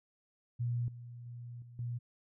sine tone with level steps, 120 Hz, B2, 49 cents flat, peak -31 / -45 / -43 / -50 / -35 dBFS, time 0.59-1.99 s, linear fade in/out 20 ms, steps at 0.88 / 1.26 / 1.62 / 1.79 s, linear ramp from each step 2 ms, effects none

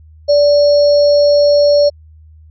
sine tone with sample-and-hold, 580 Hz, D5, 22 cents flat, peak -6 dBFS, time 0.28-1.9 s, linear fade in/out 20 ms, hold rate 4900 Hz, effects added 78 Hz sine -38 dBFS peak until 2.5 s + resampled to 16000 Hz

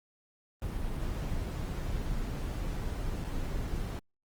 brown noise with dropouts, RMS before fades -34 dBFS, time 0.62-3.99 s, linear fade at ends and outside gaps 1 ms, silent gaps 3.242-3.246 s, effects Opus 24 kbps

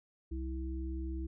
harmonic tone, 65.41 Hz, C2, in tune, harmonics 1 / 3 / 5, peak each -36 / -51 / -42 dBFS, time 0.31-1.27 s, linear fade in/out 10 ms, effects none

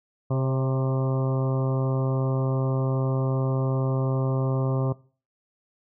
harmonic tone with a mistuned harmonic, 131.8 Hz, C3, 13 cents sharp, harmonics 1 / 2 / 3 / 4 / 5 / 6 / 7 / 8 / 9, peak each -22 / -32 / -33 / -33 / -36 / -43 / -43 / -40 / -42 dBFS, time 0.3-4.93 s, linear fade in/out 10 ms, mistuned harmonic 4, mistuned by +24 cents, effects noise-tail reverb RT60 0.4 s tail -21 dB re dry

